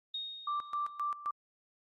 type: tone with exponential decay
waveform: sine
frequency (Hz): 3721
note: A#7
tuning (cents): -4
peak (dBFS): -34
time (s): 0.14-1.11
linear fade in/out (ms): 5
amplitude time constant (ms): 210
type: tone with tremolo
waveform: sine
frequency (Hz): 1174.7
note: D6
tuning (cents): 0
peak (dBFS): -31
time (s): 0.47-1.31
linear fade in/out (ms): 5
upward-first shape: square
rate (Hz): 3.8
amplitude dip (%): 80
effects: Opus 32 kbps